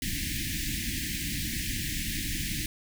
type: band-stop noise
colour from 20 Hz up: pink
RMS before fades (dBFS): -32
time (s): 0.02-2.66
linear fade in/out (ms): 2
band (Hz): 330 to 1700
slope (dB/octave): 96
effects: none